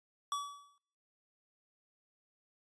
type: tone with exponential decay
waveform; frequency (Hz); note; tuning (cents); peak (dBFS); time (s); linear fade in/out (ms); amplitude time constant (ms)
square; 1143; D6; -47; -32; 0.32-0.78; 1; 100
effects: noise-tail reverb RT60 0.7 s tail -23 dB re dry + resampled to 22050 Hz